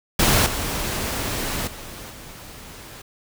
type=noise with level steps; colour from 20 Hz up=pink; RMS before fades=-17 / -26 / -37 / -40 dBFS; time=0.19-3.02 s; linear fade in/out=5 ms; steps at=0.46 / 1.67 / 2.1 s; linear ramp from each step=5 ms; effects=none